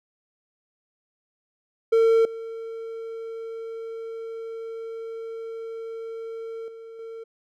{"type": "tone with level steps", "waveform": "triangle", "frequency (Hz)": 453.2, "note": "A#4", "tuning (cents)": -49, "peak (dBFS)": [-13, -30, -37, -33], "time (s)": [1.92, 7.24], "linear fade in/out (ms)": 10, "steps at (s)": [2.25, 6.68, 6.99], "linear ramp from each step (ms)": 2, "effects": []}